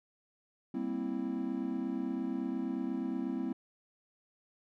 triangle chord, C dominant seventh, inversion second, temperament equal, 196 / 233.1 / 261.6 / 329.6 Hz, G3 / Bb3 / C4 / E4, 0 / 0 / 0 / 0 cents, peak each -39 / -37 / -34 / -37 dBFS, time 0.74-3.53 s, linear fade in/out 5 ms, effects none

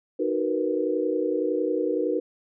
sine chord, B major seventh, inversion first, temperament just, 308.7 / 370.4 / 463 / 493.9 Hz, D#4 / F#4 / A#4 / B4, -14 / +2 / -12 / 0 cents, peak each -28 dBFS, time 0.19-2.2 s, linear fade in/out 10 ms, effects none

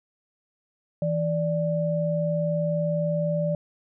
sine tone pair together, 163.29 / 587.3 Hz, E3 / D5, -16 / 0 cents, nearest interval octave + minor seventh, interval 2216 cents, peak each -25 / -25 dBFS, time 1.02-3.55 s, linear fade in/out 2 ms, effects none

